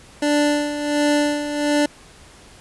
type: tone with tremolo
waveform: 25% pulse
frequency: 293.7 Hz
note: D4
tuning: in tune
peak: -11 dBFS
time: 0.22-1.86 s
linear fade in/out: 5 ms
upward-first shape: sine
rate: 1.4 Hz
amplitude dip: 65%
effects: pink hiss -46 dBFS RMS until 2.6 s + resampled to 24000 Hz